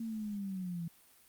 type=linear sweep; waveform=sine; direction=down; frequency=229.9 to 164.9 Hz; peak=-36 dBFS; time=0-0.88 s; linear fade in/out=5 ms; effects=white hiss -63 dBFS RMS until 1.28 s + Opus 48 kbps